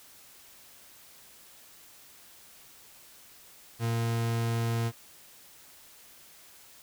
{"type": "tone", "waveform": "40% pulse", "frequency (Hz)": 115.6, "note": "A#2", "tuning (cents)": -14, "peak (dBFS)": -26, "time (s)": [3.79, 4.92], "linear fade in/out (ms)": 50, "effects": ["white hiss -54 dBFS RMS until 6.82 s"]}